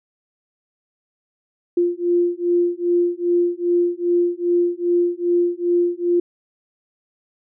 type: beating tone pair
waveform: sine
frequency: 348 / 350.5 Hz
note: F4 / F4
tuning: -6 / +6 cents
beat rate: 2.5 Hz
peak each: -19 / -19 dBFS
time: 1.77-6.2 s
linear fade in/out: 5 ms
effects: none